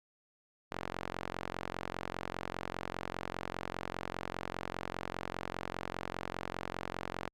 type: tone with band-pass filter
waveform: sawtooth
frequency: 45 Hz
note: F#1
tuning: 47 cents flat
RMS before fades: -41 dBFS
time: 0.71-7.29 s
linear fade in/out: 10 ms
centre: 1200 Hz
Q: 0.56
effects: Opus 48 kbps